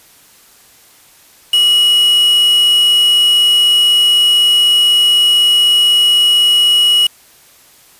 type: tone with quantisation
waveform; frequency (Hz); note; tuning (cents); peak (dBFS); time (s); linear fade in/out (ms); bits
triangle; 2911; F#7; -29; -6; 1.53-7.07; 5; 3
effects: white hiss -45 dBFS RMS until 7.99 s + resampled to 32000 Hz